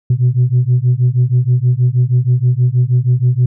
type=beating tone pair; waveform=sine; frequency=121.5 / 127.8 Hz; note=B2 / C3; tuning=-28 / -40 cents; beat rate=6.3 Hz; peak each=-11 dBFS; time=0.1-3.46 s; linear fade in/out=5 ms; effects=tanh soft clip ceiling -5 dBFS